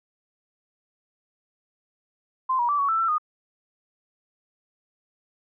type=tone with pitch steps; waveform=sine; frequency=1039 / 957 / 1162 / 1121 / 1325 / 1340 / 1231 Hz; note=C6 / A#5 / D6 / C#6 / E6 / E6 / D#6; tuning=-12 / +45 / -19 / +19 / +9 / +28 / -19 cents; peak=-20 dBFS; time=2.49-3.183 s; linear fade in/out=10 ms; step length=99 ms; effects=none